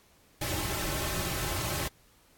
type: noise with comb filter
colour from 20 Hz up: pink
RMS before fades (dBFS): -32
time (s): 0.41-1.88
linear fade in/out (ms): 5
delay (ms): 4.2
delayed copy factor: -0.75
effects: pink hiss -62 dBFS RMS until 2.37 s + AAC 64 kbps